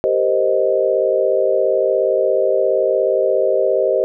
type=chord; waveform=sine; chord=C minor seventh; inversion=second; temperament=equal; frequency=392 / 466.2 / 523.3 / 622.3 Hz; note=G4 / Bb4 / C5 / Eb5; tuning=0 / 0 / 0 / 0 cents; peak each=-19 / -22 / -17 / -18 dBFS; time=0.04-4.04 s; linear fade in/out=0 ms; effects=none